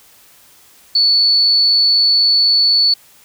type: tone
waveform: sine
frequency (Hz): 4448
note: C#8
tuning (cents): +5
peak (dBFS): -9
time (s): 0.95-2.94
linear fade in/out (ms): 5
effects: white hiss -47 dBFS RMS until 3.24 s